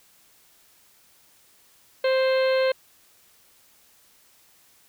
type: harmonic tone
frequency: 524 Hz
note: C5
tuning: 2 cents sharp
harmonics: 1 / 2 / 3 / 4 / 5 / 6 / 7 / 8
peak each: -19 / -33 / -32 / -34 / -36 / -38 / -43 / -36 dBFS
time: 2.04-2.72 s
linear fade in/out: 5 ms
effects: white hiss -58 dBFS RMS until 4.88 s